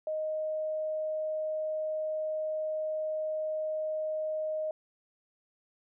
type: tone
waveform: sine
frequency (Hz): 622.3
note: D#5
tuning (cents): 0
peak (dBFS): -30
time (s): 0.07-4.71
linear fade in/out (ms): 2
effects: none